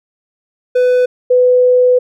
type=tone pair in turn; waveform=triangle / sine; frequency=499.4 / 499.4 Hz; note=B4 / B4; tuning=+19 / +19 cents; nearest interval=unison; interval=0 cents; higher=neither; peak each=-6 dBFS; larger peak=neither; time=0.75-1.06 / 1.3-1.99 s; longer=second; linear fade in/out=10 ms; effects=none